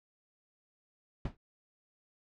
brown noise with exponential decay, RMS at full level -31 dBFS, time 1.25-1.37 s, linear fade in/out 5 ms, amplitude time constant 24 ms, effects low-pass 4000 Hz 12 dB/octave

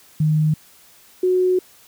sine tone pair in turn, 154.3 / 367 Hz, D#3 / F#4, -14 / -14 cents, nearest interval octave + minor third, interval 1500 cents, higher second, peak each -14 dBFS, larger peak neither, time 0.2-0.54 / 1.23-1.59 s, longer second, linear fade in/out 5 ms, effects white hiss -50 dBFS RMS until 1.87 s

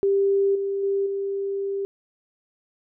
sine tone with level steps, 395.1 Hz, G4, 14 cents sharp, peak -17 / -23 / -20 / -24 dBFS, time 0.03-1.85 s, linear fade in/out 0 ms, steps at 0.55 / 0.83 / 1.06 s, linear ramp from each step 5 ms, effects none

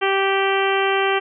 harmonic tone, 390 Hz, G4, 9 cents flat, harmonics 1 / 2 / 3 / 4 / 5 / 6 / 7 / 8, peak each -20 / -23 / -25 / -26 / -27 / -28 / -28 / -29 dBFS, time 0.01-1.2 s, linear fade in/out 20 ms, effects none

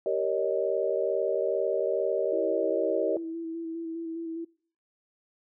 sine chord, Eb dominant seventh, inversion first, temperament just, 388.9 / 466.7 / 560 / 622.3 Hz, G4 / Bb4 / Db5 / Eb5, -14 / +2 / +18 / 0 cents, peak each -30 dBFS, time 0.06-3.17 s, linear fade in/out 2 ms
sine tone with vibrato, 329.6 Hz, E4, in tune, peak -32 dBFS, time 2.32-4.45 s, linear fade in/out 10 ms, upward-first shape square, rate 4.9 Hz, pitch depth 19 cents each way
effects noise-tail reverb RT60 0.5 s tail -24 dB re dry

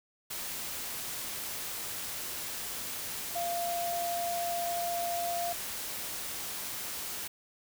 sine tone in noise, 692 Hz, F5, 16 cents flat, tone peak -31 dBFS, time 3.35-5.53 s, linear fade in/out 10 ms, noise white, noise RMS -38 dBFS, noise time 0.3-7.28 s, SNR +4 dB, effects none

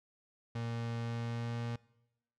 35% pulse tone with pitch glide, 116.54 to 117.83 Hz, A#2 to A#2, 0 to +19 cents, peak -34 dBFS, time 0.55-1.76 s, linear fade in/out 5 ms, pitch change +19 cents, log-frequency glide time 0.99-1.61 s, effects noise-tail reverb RT60 0.9 s tail -22 dB re dry + low-pass 5000 Hz 12 dB/octave

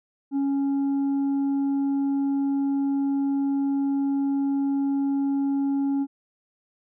triangle tone with tanh clipping, 277.2 Hz, C#4, in tune, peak -22 dBFS, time 0.31-6.07 s, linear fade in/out 50 ms, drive 8 dB, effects none

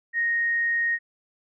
sine tone, 1864.7 Hz, A#6, in tune, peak -21 dBFS, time 0.13-0.99 s, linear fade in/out 50 ms, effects none

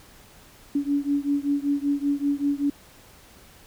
sine beating tone pair, 282.6 / 287.8 Hz, C#4 / D4, +34 / -35 cents, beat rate 5.2 Hz, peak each -24 / -25 dBFS, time 0.75-2.7 s, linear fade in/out 5 ms, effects pink hiss -51 dBFS RMS until 3.66 s

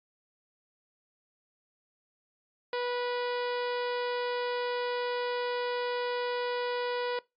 harmonic tone, 489.3 Hz, B4, 16 cents flat, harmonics 1 / 2 / 3 / 4 / 5 / 6 / 7 / 8 / 9 / 10, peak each -31 / -37 / -41 / -43 / -45 / -47 / -48 / -49 / -50 / -51 dBFS, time 2.73-7.19 s, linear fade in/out 2 ms, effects noise-tail reverb RT60 0.2 s tail -21 dB re dry + AAC 64 kbps

